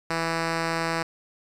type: tone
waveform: 5% pulse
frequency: 164.81 Hz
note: E3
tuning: in tune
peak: -13 dBFS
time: 0.1-1.03 s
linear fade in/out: 5 ms
effects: low-pass 7000 Hz 12 dB/octave + 8-bit